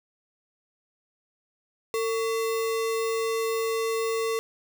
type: tone with sample-and-hold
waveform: sine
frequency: 451 Hz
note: A4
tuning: 43 cents sharp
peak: -24 dBFS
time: 1.94-4.39 s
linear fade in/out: 0 ms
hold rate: 1575 Hz
effects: none